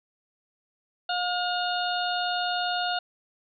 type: harmonic tone with a mistuned harmonic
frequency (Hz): 715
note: F5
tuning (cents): +41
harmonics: 1 / 2 / 4 / 5 / 6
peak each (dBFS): -28 / -31 / -34 / -35 / -36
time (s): 1.09-2.99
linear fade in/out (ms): 5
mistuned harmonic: 5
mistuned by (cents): +30
effects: none